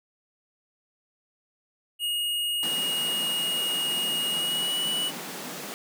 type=tone with pitch glide; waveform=square; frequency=2869 to 2945 Hz; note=F7 to F#7; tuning=+46 to -9 cents; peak=-26 dBFS; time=1.99-5.12 s; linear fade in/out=50 ms; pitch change=+45 cents; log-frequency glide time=4.29-4.83 s
type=high-pass noise; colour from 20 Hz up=pink; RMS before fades=-37 dBFS; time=2.63-5.74 s; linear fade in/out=0 ms; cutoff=150 Hz; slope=96 dB/octave
effects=none